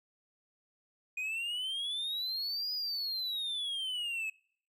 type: exponential two-way sweep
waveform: triangle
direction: up then down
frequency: 2465 to 4978 to 2563 Hz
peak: -32 dBFS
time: 1.17-4.3 s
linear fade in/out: 5 ms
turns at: 2.73 s
effects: noise-tail reverb RT60 0.6 s tail -25 dB re dry